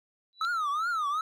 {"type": "tone with exponential growth", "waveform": "sine", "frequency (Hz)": 3951, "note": "B7", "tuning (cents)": 0, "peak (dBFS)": -29, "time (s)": [0.33, 0.45], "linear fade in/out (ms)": 0, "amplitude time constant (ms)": 25}
{"type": "tone with vibrato", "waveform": "triangle", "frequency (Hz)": 1272, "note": "D#6", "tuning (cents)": 38, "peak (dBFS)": -25, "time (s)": [0.41, 1.21], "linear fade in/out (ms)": 2, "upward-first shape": "triangle", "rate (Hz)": 2.6, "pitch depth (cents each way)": 230}
{"effects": []}